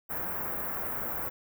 white band-stop noise, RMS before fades -34 dBFS, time 0.09-1.3 s, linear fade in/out 20 ms, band 1600 to 16000 Hz, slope 24 dB/octave, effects none

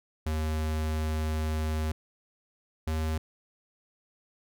square tone pair in turn, 78 / 78.86 Hz, D#2 / D#2, +5 / +24 cents, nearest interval unison, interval 19 cents, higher second, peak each -28 dBFS, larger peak neither, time 0.26-1.92 / 2.87-3.18 s, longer first, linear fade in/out 5 ms, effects none

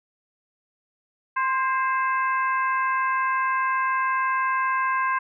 harmonic tone with a mistuned harmonic, 523.3 Hz, C5, in tune, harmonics 2 / 3 / 4 / 5, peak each -22 / -27 / -33 / -36 dBFS, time 1.36-5.19 s, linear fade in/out 10 ms, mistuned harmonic 3, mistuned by +34 cents, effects none

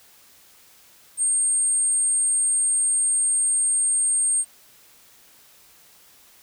sine tone, 8590 Hz, C9, 44 cents sharp, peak -18 dBFS, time 1.17-4.45 s, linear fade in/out 50 ms, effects white hiss -53 dBFS RMS until 6.42 s

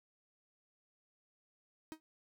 45% pulse tone with exponential decay, 315.2 Hz, D#4, 23 cents sharp, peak -39 dBFS, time 1.92-2 s, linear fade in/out 0 ms, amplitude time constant 17 ms, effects none

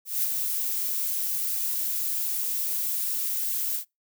violet noise with ADSR envelope, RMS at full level -24 dBFS, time 0.05-3.85 s, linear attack 180 ms, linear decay 32 ms, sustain -4 dB, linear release 93 ms, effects noise-tail reverb RT60 0.2 s tail -25 dB re dry

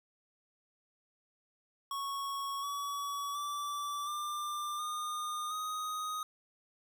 square tone with pitch steps, 1107 / 1134.2 / 1162 / 1190.6 / 1219.8 / 1249.8 Hz, C#6 / C#6 / D6 / D6 / D#6 / D#6, -3 / +39 / -19 / +23 / -35 / +7 cents, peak -36 dBFS, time 1.91-6.23 s, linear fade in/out 2 ms, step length 720 ms, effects none

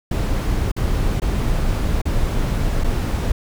brown noise with dropouts, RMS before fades -19 dBFS, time 0.11-3.32 s, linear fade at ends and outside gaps 5 ms, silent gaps 0.717-0.764 / 1.2-1.218 / 2.017-2.054 / 2.838-2.842 s, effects none

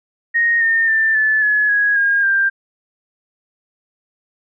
sine tone with pitch steps, 1864.7 / 1822.1 / 1780.5 / 1739.8 / 1700.1 / 1661.3 / 1623.3 / 1586.2 Hz, A#6 / A#6 / A6 / A6 / G#6 / G#6 / G#6 / G6, 0 / -40 / +20 / -20 / +40 / 0 / -40 / +20 cents, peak -12 dBFS, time 0.34-2.5 s, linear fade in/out 20 ms, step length 270 ms, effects none

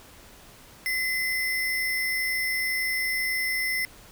sine tone with sample-and-hold, 2038 Hz, C7, 46 cents flat, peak -24 dBFS, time 0.86-3.85 s, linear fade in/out 0 ms, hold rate 7350 Hz, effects pink hiss -50 dBFS RMS until 4.11 s

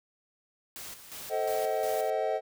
white noise with tremolo, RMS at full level -42 dBFS, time 0.76-2.1 s, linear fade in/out 0 ms, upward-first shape square, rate 2.8 Hz, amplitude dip 60%
triangle chord, A diminished seventh, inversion none, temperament just, 440 / 528 / 633.6 / 760.3 Hz, A4 / C5 / Eb5 / Gb5, 0 / +16 / +31 / +47 cents, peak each -31 / -32 / -29 / -31 dBFS, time 1.29-2.41 s, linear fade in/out 50 ms
effects none

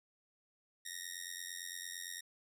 10% pulse tone with amplitude modulation, 1869 Hz, A#6, 4 cents sharp, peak -30 dBFS, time 0.85-2.21 s, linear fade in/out 10 ms, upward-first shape sine, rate 88.8 Hz, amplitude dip 90%, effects none

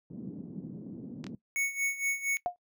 white band-pass noise, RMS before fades -42 dBFS, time 0.1-1.35 s, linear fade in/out 2 ms, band 150 to 270 Hz, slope 24 dB/octave
clicks, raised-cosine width 0.2 ms, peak -26 dBFS, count 2, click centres 1.242 / 1.267 s
square tone with tremolo, 2217 Hz, C#7, in tune, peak -27 dBFS, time 1.56-2.37 s, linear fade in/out 0 ms, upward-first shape sine, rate 4.3 Hz, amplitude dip 80%
sine tone with exponential decay, 710 Hz, F5, 28 cents sharp, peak -23 dBFS, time 2.46-2.56 s, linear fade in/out 0 ms, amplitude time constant 21 ms
effects noise-tail reverb RT60 0.1 s tail -19 dB re dry

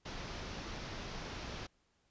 pink low-pass noise, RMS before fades -44 dBFS, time 0.05-1.67 s, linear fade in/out 10 ms, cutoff 6100 Hz, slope 48 dB/octave, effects pink hiss -75 dBFS RMS until 2.1 s + resampled to 16000 Hz

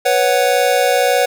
square chord, B suspended second, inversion none, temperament just, 493.9 / 555.6 / 740.8 Hz, B4 / C#5 / F#5, 0 / +4 / +2 cents, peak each -17 dBFS, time 0.05-1.26 s, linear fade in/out 10 ms, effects none

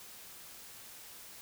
silence, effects white hiss -51 dBFS RMS until 1.41 s

